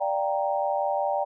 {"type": "chord", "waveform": "sine", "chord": "G minor seventh", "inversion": "second", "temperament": "equal", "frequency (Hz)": [587.3, 698.5, 784, 932.3], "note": ["D5", "F5", "G5", "Bb5"], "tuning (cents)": [0, 0, 0, 0], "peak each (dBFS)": [-27, -33, -27, -31], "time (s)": [0, 1.25], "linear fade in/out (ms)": 20, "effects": []}